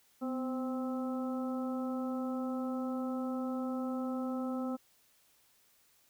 harmonic tone with a mistuned harmonic, 261.2 Hz, C4, 3 cents flat, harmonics 1 / 2 / 3 / 4 / 5, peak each -34 / -41 / -46 / -53 / -46 dBFS, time 0.21-4.77 s, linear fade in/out 20 ms, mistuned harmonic 1, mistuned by -51 cents, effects white hiss -68 dBFS RMS until 6.09 s

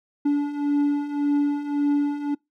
triangle beating tone pair, 287.4 / 289.2 Hz, D4 / D4, -37 / -27 cents, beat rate 1.8 Hz, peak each -24 / -19 dBFS, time 0.25-2.35 s, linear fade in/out 10 ms, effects noise-tail reverb RT60 0.2 s tail -26 dB re dry

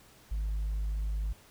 sine tone, 51.91 Hz, G#1, in tune, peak -27 dBFS, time 0.31-1.33 s, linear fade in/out 10 ms, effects tanh soft clip ceiling -28 dBFS + pink hiss -58 dBFS RMS until 1.5 s

